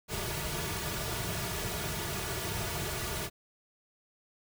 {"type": "noise with comb filter", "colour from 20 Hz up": "pink", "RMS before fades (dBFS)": -35, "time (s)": [0.08, 3.3], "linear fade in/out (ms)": 50, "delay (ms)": 3.8, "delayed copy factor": -0.8, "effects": []}